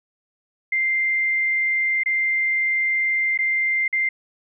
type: tone with dropouts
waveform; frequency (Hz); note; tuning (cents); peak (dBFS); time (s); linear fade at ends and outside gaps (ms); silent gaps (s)
sine; 2093; C7; 0; -18; 0.72-4.09; 5; 2.035-2.059 / 3.376-3.388 / 3.88-3.927
effects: none